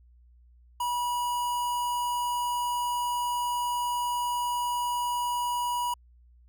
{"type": "tone with notch filter", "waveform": "square", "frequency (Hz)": 970, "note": "B5", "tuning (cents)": -31, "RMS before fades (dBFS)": -29, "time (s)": [0.8, 5.94], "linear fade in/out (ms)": 5, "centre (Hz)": 4200, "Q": 1.5, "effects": ["added 60 Hz sine -54 dBFS peak until 6.48 s"]}